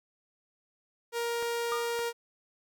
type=tone; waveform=sawtooth; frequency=469.7 Hz; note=A#4; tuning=13 cents sharp; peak=-26 dBFS; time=1.12-2.13 s; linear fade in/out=50 ms
type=clicks; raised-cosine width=0.5 ms; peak=-27 dBFS; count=2; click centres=1.426 / 1.991 s
type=tone with exponential decay; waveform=triangle; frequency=1215 Hz; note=D#6; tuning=42 cents flat; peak=-27 dBFS; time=1.72-2 s; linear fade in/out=0 ms; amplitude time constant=60 ms
effects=none